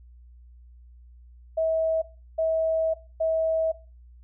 sine tone bursts at uneven times, 645 Hz, E5, 38 cents flat, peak -21 dBFS, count 3, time 1.57-2.02 / 2.38-2.94 / 3.2-3.72 s, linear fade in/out 10 ms, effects noise-tail reverb RT60 0.3 s tail -17 dB re dry + added 60 Hz sine -47 dBFS peak until 4.23 s

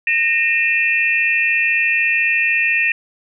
sine tone cluster, 1846 / 2428 / 2662 Hz, A#6 / D#7 / E7, -17 / -43 / +16 cents, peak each -18 dBFS, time 0.07-2.92 s, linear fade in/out 2 ms, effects none

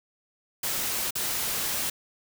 white noise with dropouts, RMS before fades -29 dBFS, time 0.63-1.9 s, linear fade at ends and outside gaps 5 ms, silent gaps 1.108-1.153 s, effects none

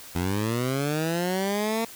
15% pulse linear sweep, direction up, 84 to 230 Hz, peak -18 dBFS, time 0.15-1.85 s, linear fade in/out 5 ms, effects white hiss -44 dBFS RMS until 1.95 s

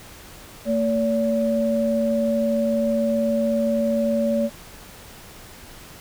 sine tone pair together, 226.6 / 571 Hz, A#3 / D5, -49 / -49 cents, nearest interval octave + major third, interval 1600 cents, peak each -21 dBFS, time 0.65-4.5 s, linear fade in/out 50 ms, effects pink hiss -43 dBFS RMS until 6 s

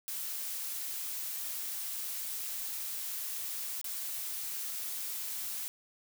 blue noise with dropouts, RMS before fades -38 dBFS, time 0.08-5.68 s, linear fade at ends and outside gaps 0 ms, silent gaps 3.814-3.843 s, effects none

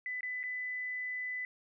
sine tone with dropouts, 2000 Hz, B6, 21 cents sharp, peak -35 dBFS, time 0.06-1.45 s, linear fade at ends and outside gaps 1 ms, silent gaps 0.208-0.231 / 0.431-0.437 s, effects none

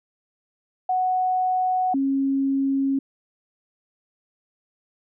sine tone pair in turn, 740 / 272.4 Hz, F#5 / C#4, 0 / -30 cents, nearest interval octave + perfect fourth, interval 1730 cents, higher first, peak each -19 dBFS, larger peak neither, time 0.89-1.94 / 1.94-2.99 s, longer neither, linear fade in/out 5 ms, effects none

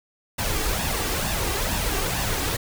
pink noise with flanger, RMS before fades -25 dBFS, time 0.38-2.57 s, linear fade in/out 10 ms, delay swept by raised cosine 1.1 to 2.6 ms, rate 2.2 Hz, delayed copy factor +0.55, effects none

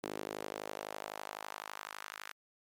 sawtooth tone with high-pass filter sweep, 51.91 Hz, G#1, in tune, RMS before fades -44 dBFS, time 0.03-2.32 s, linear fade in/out 5 ms, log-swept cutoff 340 to 1500 Hz, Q 1.6, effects MP3 96 kbps

